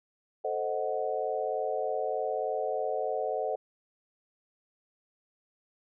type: chord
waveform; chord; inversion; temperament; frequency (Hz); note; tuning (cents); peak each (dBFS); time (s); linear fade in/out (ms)
sine; A diminished seventh; none; equal; 440 / 523.3 / 622.3 / 740; A4 / C5 / Eb5 / Gb5; 0 / 0 / 0 / 0; -34; 0.44-3.56; 10
effects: none